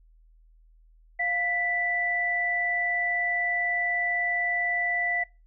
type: tone pair together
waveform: sine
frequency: 699 / 1977 Hz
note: F5 / B6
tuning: +1 / +1 cents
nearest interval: octave + tritone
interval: 1800 cents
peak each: -31 / -25 dBFS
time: 1.19-5.24 s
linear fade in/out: 10 ms
effects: noise-tail reverb RT60 0.3 s tail -24 dB re dry + added 40 Hz sine -54 dBFS peak until 5.46 s